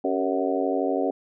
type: harmonic tone with a mistuned harmonic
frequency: 92.5 Hz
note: F#2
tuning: in tune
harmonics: 3 / 4 / 5 / 6 / 7 / 8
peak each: -27 / -28 / -29 / -30 / -30 / -31 dBFS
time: 0.04-1.11 s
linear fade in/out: 5 ms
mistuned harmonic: 4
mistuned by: +65 cents
effects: none